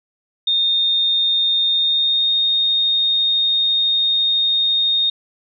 sine tone with pitch glide, 3660 to 3694 Hz, A#7 to A#7, -32 to -16 cents, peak -14 dBFS, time 0.47-5.1 s, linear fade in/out 5 ms, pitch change +16 cents, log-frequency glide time 1.68-2.31 s, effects none

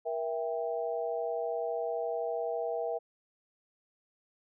sine chord, E diminished, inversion second, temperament just, 474.7 / 659.3 / 791.1 Hz, Bb4 / E5 / G5, +31 / 0 / +16 cents, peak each -34 / -34 / -39 dBFS, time 0.05-2.99 s, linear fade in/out 20 ms, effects none

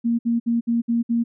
sine tone bursts, 233.7 Hz, A#3, 5 cents sharp, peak -17 dBFS, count 6, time 0.04-1.24 s, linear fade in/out 20 ms, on 150 ms, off 60 ms, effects none

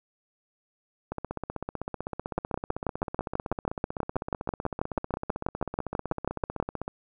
two click trains, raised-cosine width 1 ms, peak -12 / -18 dBFS, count 27 / 92, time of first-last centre 2.38-6.601 / 1.12-6.879 s, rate 6.16 / 15.8 Hz, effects none

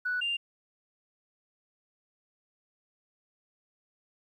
sine tone pair in turn, 1480 / 2794 Hz, F#6 / F7, 0 / 0 cents, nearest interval major seventh, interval 1100 cents, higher second, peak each -27 dBFS, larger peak neither, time 0.05-0.21 / 0.21-0.37 s, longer neither, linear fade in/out 10 ms, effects tanh soft clip ceiling -23 dBFS + 11-bit

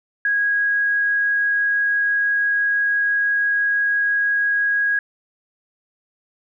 sine tone, 1649 Hz, G#6, 13 cents flat, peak -16 dBFS, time 0.25-4.99 s, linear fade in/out 2 ms, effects none

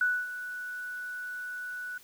sine tone with ADSR envelope, 1480 Hz, F#6, in tune, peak -22 dBFS, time 0.01-1.98 s, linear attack 3 ms, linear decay 250 ms, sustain -13 dB, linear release 5 ms, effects white hiss -56 dBFS RMS until 2.03 s

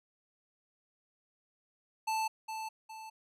square tone with echo, 880 Hz, A5, in tune, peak -31 dBFS, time 2.07-2.28 s, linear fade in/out 10 ms, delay 410 ms, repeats 2, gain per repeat -7 dB, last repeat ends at 3.1 s, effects low-pass 12000 Hz 12 dB/octave

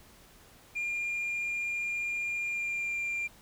sine tone with pitch glide, 2405 to 2383 Hz, D7 to D7, +41 to +25 cents, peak -28 dBFS, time 0.75-3.28 s, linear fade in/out 20 ms, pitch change -16 cents, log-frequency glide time 2.35-2.98 s, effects tanh soft clip ceiling -29 dBFS + pink hiss -57 dBFS RMS until 3.41 s

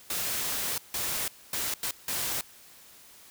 white noise bursts at uneven times, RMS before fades -31 dBFS, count 5, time 0.1-0.78 / 0.94-1.28 / 1.53-1.74 / 1.83-1.91 / 2.08-2.41 s, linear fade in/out 2 ms, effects white hiss -53 dBFS RMS until 3.3 s

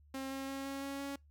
sawtooth tone with pitch steps, 267.6 / 269.8 / 272 / 274.2 / 276.4 / 278.6 Hz, C4 / C#4 / C#4 / C#4 / C#4 / C#4, +39 / -47 / -33 / -19 / -5 / +9 cents, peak -35 dBFS, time 0.14-1.16 s, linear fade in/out 5 ms, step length 170 ms, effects noise-tail reverb RT60 0.2 s tail -25 dB re dry + added 73 Hz sine -60 dBFS peak until 1.3 s

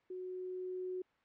sine tone with level ramp, 367.9 Hz, F#4, 10 cents flat, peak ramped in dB -41 to -37 dBFS, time 0.1-1.02 s, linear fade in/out 5 ms, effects white hiss -72 dBFS RMS until 1.24 s + low-pass 2000 Hz 12 dB/octave

